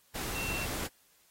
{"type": "tone in noise", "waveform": "sine", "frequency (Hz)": 2700, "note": "E7", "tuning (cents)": 41, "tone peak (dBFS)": -36, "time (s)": [0.34, 0.66], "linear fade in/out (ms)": 20, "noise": "pink", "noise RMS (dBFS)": -37, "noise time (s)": [0.14, 0.88], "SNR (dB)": -2, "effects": ["white hiss -66 dBFS RMS until 1.3 s", "AAC 48 kbps"]}